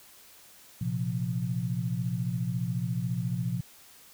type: chord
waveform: sine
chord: Bb suspended second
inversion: none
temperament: equal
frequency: 116.54 / 130.81 / 174.61 Hz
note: Bb2 / C3 / F3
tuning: 0 / 0 / 0 cents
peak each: -32 dBFS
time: 0.81-3.61 s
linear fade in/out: 5 ms
effects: white hiss -54 dBFS RMS until 4.13 s